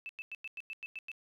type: tone bursts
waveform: sine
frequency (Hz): 2631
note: E7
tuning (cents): -4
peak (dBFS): -39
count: 9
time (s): 0.06-1.116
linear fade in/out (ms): 0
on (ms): 32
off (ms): 96
effects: 12-bit